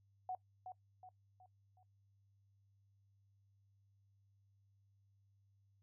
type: tone with echo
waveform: sine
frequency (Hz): 740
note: F#5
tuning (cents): 0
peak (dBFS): -39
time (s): 0.29-0.35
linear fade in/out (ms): 2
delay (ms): 370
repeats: 4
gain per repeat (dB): -7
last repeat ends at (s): 1.83
effects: noise-tail reverb RT60 0.1 s tail -20 dB re dry + added 99 Hz sine -70 dBFS peak until 5.82 s